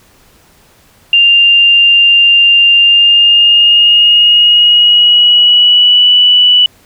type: tone with pitch glide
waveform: sine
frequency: 2794 to 2960 Hz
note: F7 to F#7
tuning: 0 to 0 cents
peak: -3 dBFS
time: 1.13-6.66 s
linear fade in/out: 2 ms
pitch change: +100 cents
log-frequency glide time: 2.77-6.09 s
effects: pink hiss -46 dBFS RMS until 6.85 s